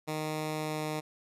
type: tone with pitch glide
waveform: 10% pulse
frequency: 154.8 to 153.91 Hz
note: D#3 to D#3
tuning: -9 to -18 cents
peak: -24 dBFS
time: 0.07-1.01 s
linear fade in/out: 20 ms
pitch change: -9 cents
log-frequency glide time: 0.55-0.85 s
effects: resampled to 32000 Hz